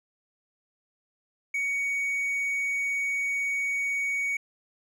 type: tone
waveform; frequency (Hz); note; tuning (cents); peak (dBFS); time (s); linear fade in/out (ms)
triangle; 2241; C#7; +18; -24; 1.54-4.37; 5
effects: none